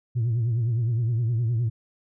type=tone with vibrato; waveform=sine; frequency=116.54 Hz; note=A#2; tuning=in tune; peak=-19 dBFS; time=0.15-1.7 s; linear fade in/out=20 ms; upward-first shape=triangle; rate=9.7 Hz; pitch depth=120 cents each way; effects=tanh soft clip ceiling -19 dBFS